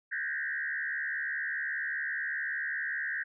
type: tone with frequency modulation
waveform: sine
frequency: 1729 Hz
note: A6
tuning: 31 cents flat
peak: -31 dBFS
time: 0.11-3.24 s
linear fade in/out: 20 ms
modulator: 72.5 Hz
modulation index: 2.7
effects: none